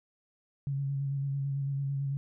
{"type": "tone with vibrato", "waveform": "sine", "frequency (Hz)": 138.59, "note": "C#3", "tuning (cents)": 0, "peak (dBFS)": -29, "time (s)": [0.67, 2.17], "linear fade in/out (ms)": 0, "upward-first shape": "square", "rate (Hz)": 9, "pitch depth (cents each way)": 20, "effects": []}